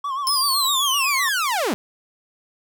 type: tone with vibrato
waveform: triangle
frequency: 1100 Hz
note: C#6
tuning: 14 cents flat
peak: -21 dBFS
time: 0.04-1.29 s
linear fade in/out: 5 ms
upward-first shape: sine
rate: 7.8 Hz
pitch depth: 91 cents each way
type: linear sweep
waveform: sawtooth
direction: down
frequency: 5274 to 178.3 Hz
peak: -16 dBFS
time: 0.27-1.74 s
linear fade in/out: 0 ms
effects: none